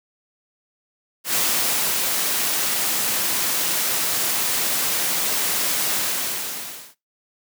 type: noise with ADSR envelope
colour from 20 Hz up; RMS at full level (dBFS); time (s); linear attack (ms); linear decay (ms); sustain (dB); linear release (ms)
white; -20; 1.24-6.95; 100; 600; -2; 1000
effects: noise-tail reverb RT60 0.2 s tail -20 dB re dry + high-pass 150 Hz 12 dB/octave